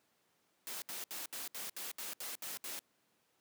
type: noise bursts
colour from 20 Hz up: white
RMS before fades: -43 dBFS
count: 10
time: 0.67-2.791 s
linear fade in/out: 0 ms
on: 150 ms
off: 69 ms
effects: pink hiss -75 dBFS RMS until 3.4 s + high-pass 200 Hz 12 dB/octave